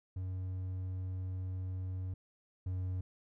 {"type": "tone pair in turn", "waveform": "triangle", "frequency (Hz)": [92.8, 92.21], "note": ["F#2", "F#2"], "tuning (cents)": [6, -5], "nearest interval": "unison", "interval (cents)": 11, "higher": "first", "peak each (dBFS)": [-34, -32], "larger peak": "second", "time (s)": [[0.16, 2.14], [2.66, 3.01]], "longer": "first", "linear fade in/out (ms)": 5, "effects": []}